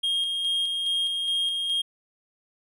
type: tone with tremolo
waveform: triangle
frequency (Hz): 3238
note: G#7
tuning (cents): -45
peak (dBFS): -21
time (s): 0.03-1.82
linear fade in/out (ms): 10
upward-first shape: square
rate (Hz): 2.4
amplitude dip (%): 30
effects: none